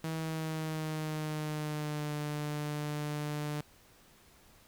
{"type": "tone with pitch glide", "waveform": "sawtooth", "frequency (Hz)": [160.5, 148.89], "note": ["E3", "D3"], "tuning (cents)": [-46, 24], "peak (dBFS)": -30, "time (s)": [0.04, 3.61], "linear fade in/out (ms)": 2, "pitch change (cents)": -130, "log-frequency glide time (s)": [0.17, 2.13], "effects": ["pink hiss -61 dBFS RMS until 4.67 s"]}